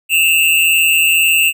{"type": "tone pair together", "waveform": "square", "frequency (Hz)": [2622, 2784], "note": ["E7", "F7"], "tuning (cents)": [-10, -6], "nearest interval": "minor second", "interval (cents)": 104, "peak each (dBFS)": -13, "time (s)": [0.09, 1.53], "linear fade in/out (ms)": 50, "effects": []}